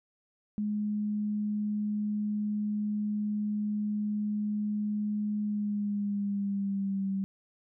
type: tone with pitch glide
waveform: sine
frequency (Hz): 209.4 to 194.25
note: G#3 to G3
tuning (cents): +15 to -16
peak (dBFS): -28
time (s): 0.58-7.24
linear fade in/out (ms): 0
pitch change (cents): -131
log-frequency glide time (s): 5.42-7.08
effects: none